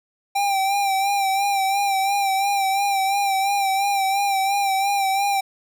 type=tone with vibrato; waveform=square; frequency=788 Hz; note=G5; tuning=9 cents sharp; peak=-19 dBFS; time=0.35-5.41 s; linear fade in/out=10 ms; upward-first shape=sine; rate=2.9 Hz; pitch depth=44 cents each way; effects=none